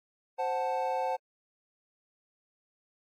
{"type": "chord", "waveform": "triangle", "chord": "F# diminished", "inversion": "second", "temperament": "equal", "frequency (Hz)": [523.3, 740, 880], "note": ["C5", "F#5", "A5"], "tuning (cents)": [0, 0, 0], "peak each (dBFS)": -31, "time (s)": [0.38, 1.17], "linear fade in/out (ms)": 20, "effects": ["AAC 64 kbps"]}